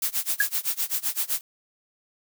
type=noise with tremolo; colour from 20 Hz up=blue; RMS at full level=-24 dBFS; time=0.02-1.41 s; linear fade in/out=2 ms; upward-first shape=sine; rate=7.8 Hz; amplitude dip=95%
type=tone with exponential decay; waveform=sine; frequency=1661.2 Hz; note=G#6; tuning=in tune; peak=-14 dBFS; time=0.4-0.48 s; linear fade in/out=5 ms; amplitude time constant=16 ms
effects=none